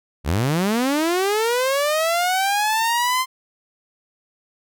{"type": "linear sweep", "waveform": "sawtooth", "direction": "up", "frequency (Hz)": [61.74, 1046.5], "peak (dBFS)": -14, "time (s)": [0.24, 3.26], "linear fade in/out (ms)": 50, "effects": []}